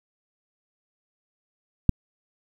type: click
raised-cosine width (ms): 5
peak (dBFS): -3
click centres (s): 1.893
effects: 7-bit